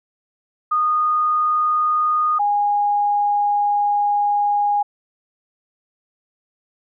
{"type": "tone pair in turn", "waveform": "sine", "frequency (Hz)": [1231, 821.6], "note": ["D#6", "G#5"], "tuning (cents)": [-19, -19], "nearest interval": "perfect fifth", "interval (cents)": 700, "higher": "first", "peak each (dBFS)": -15, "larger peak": "neither", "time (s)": [[0.71, 2.39], [2.39, 4.83]], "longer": "second", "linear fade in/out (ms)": 10, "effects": []}